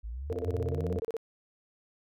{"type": "exponential sweep", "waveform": "sine", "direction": "up", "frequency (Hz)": [51.91, 196.7], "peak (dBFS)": -35, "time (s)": [0.03, 0.98], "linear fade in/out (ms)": 20}
{"type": "tone bursts", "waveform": "sine", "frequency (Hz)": 453.6, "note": "A#4", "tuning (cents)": -47, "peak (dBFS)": -30, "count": 15, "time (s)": [0.3, 1.167], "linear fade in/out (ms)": 0, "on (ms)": 27, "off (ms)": 33}
{"type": "harmonic tone", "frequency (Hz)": 86.3, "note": "F2", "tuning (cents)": -20, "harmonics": [1, 3, 4, 5, 6, 7, 8], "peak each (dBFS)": [-32, -42, -44, -46, -48, -49, -50], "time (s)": [0.31, 1], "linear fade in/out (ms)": 5}
{"effects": []}